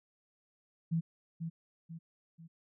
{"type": "tone with echo", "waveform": "sine", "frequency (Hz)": 164.81, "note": "E3", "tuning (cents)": 0, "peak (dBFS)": -28, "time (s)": [0.91, 1.01], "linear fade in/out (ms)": 20, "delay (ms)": 490, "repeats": 3, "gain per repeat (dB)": -7, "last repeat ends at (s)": 2.48, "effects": []}